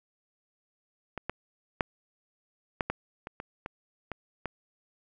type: clicks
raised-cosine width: 0.5 ms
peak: -20 / -16 / -10 / -12 / -14 / -23 / -22 / -21 / -20 / -18 dBFS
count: 10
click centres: 1.177 / 1.296 / 1.808 / 2.808 / 2.9 / 3.271 / 3.401 / 3.661 / 4.117 / 4.457 s
effects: none